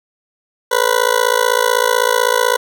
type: tone with amplitude modulation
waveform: 20% pulse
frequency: 493.9 Hz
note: B4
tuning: in tune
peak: -3 dBFS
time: 0.71-2.57 s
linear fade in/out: 10 ms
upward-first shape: sine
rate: 55.9 Hz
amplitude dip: 100%
effects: none